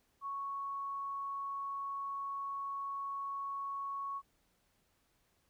sine tone, 1108.7 Hz, C#6, in tune, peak -37 dBFS, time 0.21-4.22 s, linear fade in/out 50 ms, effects pink hiss -75 dBFS RMS until 5.49 s

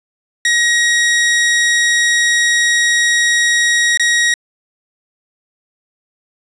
sawtooth tone with dropouts, 1893 Hz, A#6, 26 cents sharp, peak -7 dBFS, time 0.45-4.34 s, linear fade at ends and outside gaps 2 ms, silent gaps 3.974-3.996 s, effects resampled to 22050 Hz + 7-bit

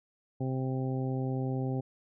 harmonic tone, 130.81 Hz, C3, in tune, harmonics 1 / 2 / 3 / 4 / 5 / 6, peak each -31 / -35 / -39 / -42 / -49 / -44 dBFS, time 0.4-1.81 s, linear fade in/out 10 ms, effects none

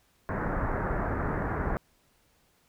pink low-pass noise, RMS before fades -30 dBFS, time 0.29-1.77 s, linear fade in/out 0 ms, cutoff 1800 Hz, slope 48 dB/octave, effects pink hiss -67 dBFS RMS until 2.68 s

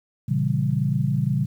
sine chord, A# diminished seventh, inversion none, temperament equal, 116.54 / 138.59 / 164.81 / 196 Hz, A#2 / C#3 / E3 / G3, 0 / 0 / 0 / 0 cents, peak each -26 / -22 / -27 / -27 dBFS, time 0.28-1.46 s, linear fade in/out 10 ms, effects 9-bit

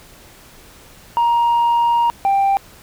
sine tone pair in turn, 941 / 788 Hz, A#5 / G5, +16 / +9 cents, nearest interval minor third, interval 307 cents, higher first, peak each -10 dBFS, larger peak neither, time 1.17-2.1 / 2.25-2.57 s, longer first, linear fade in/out 0 ms, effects tanh soft clip ceiling -11 dBFS + pink hiss -44 dBFS RMS until 2.82 s

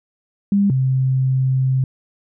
sine tone pair in turn, 200.4 / 131.2 Hz, G3 / C3, +38 / +5 cents, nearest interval perfect fifth, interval 733 cents, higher first, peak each -12 / -14 dBFS, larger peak first, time 0.52-0.7 / 0.7-1.84 s, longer second, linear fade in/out 2 ms, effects none

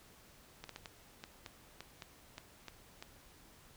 clicks, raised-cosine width 0.2 ms, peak -28 dBFS, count 11, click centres 0.64 / 0.693 / 0.761 / 0.858 / 1.239 / 1.462 / 1.806 / 2.022 / 2.381 / 2.683 / 3.025 s, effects pink hiss -61 dBFS RMS until 3.76 s

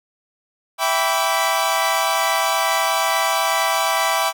sawtooth chord, E minor seventh, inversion none, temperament equal with one note detuned, 659.3 / 784 / 987.8 / 1151.8 Hz, E5 / G5 / B5 / D6, 0 / 0 / 0 / -34 cents, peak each -19 dBFS, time 0.78-4.33 s, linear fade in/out 50 ms, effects none

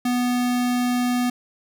square tone, 246.3 Hz, B3, 5 cents flat, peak -20 dBFS, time 0.05-1.3 s, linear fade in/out 5 ms, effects none

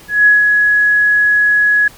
sine tone with ADSR envelope, 1680 Hz, G#6, 19 cents sharp, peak -4 dBFS, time 0.08-1.88 s, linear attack 180 ms, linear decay 160 ms, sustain -4 dB, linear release 5 ms, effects pink hiss -40 dBFS RMS until 1.97 s

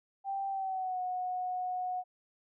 sine tone with pitch glide, 784 to 731.5 Hz, G5 to F#5, 0 to -20 cents, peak -32 dBFS, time 0.24-2.04 s, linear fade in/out 50 ms, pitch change -120 cents, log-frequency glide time 0.49-1 s, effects none

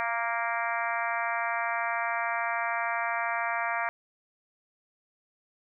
harmonic tone with a mistuned harmonic, 233.1 Hz, A#3, in tune, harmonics 3 / 4 / 5 / 6 / 7 / 8 / 9 / 10, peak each -33 / -34 / -35 / -36 / -36 / -37 / -38 / -38 dBFS, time 0-3.89 s, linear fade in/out 0 ms, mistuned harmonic 3, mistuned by -22 cents, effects none

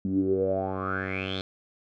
10% pulse tone with low-pass filter sweep, 95 Hz, F#2, 46 cents sharp, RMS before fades -28 dBFS, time 0.05-1.41 s, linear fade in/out 0 ms, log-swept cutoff 220 to 3900 Hz, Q 9.3, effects none

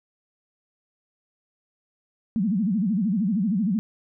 sine tone with vibrato, 202.9 Hz, G#3, 40 cents flat, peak -20 dBFS, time 2.36-3.79 s, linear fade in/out 0 ms, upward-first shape sine, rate 13 Hz, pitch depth 240 cents each way, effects none

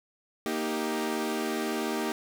sawtooth chord, Eb major, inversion second, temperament equal, 233.1 / 311.1 / 392 Hz, Bb3 / Eb4 / G4, 0 / 0 / 0 cents, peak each -29 dBFS, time 0.46-2.12 s, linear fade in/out 0 ms, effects none

